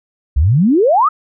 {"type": "exponential sweep", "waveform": "sine", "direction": "up", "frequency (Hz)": [61.74, 1322], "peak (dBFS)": -8, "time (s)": [0.36, 1.09], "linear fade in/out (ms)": 10, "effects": []}